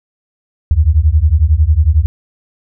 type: beating tone pair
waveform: sine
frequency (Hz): 72 / 83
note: D2 / E2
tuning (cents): -34 / +12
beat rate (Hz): 11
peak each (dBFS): -10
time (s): 0.71-2.06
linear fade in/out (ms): 0
effects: none